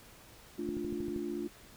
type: chord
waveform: sine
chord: D minor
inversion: second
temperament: equal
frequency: 220 / 293.7 / 349.2 Hz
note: A3 / D4 / F4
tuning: 0 / 0 / 0 cents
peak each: -41 / -39 / -37 dBFS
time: 0.58-1.48 s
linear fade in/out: 10 ms
type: click train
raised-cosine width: 3 ms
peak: -29 dBFS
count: 7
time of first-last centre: 0.69-1.162 s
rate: 12.7 Hz
effects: pink hiss -56 dBFS RMS until 1.76 s